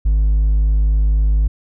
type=tone with hard clipping; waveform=sine; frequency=52 Hz; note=G#1; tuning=3 cents sharp; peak=-12 dBFS; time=0.05-1.48 s; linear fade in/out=10 ms; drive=2 dB; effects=none